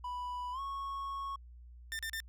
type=tone with pitch glide; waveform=triangle; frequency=987 to 1101.5 Hz; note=B5 to C#6; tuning=-1 to -11 cents; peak=-35 dBFS; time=0.04-1.36 s; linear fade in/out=5 ms; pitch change=+190 cents; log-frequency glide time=0.52-0.6 s
type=tone bursts; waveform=sawtooth; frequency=1796 Hz; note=A6; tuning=35 cents sharp; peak=-33 dBFS; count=3; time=1.92-2.202 s; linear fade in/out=0 ms; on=70 ms; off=36 ms
effects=added 60 Hz sine -50 dBFS peak until 2.28 s